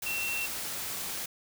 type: tone in noise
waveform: sine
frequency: 2710 Hz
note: E7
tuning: 47 cents sharp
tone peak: -31 dBFS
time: 0.06-0.46 s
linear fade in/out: 5 ms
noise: white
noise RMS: -36 dBFS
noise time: 0.02-1.26 s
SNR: +2 dB
effects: none